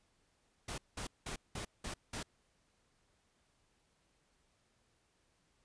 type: noise bursts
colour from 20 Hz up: pink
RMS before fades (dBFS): -42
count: 6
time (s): 0.68-2.23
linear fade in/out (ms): 5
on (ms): 100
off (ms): 190
effects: pink hiss -75 dBFS RMS until 5.64 s + resampled to 22050 Hz